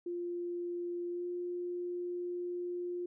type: tone with pitch glide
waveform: sine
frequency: 349.2 to 353.3 Hz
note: F4 to F4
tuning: 0 to +20 cents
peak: -35 dBFS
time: 0.06-3.06 s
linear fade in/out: 5 ms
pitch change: +20 cents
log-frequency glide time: 1.1-1.26 s
effects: none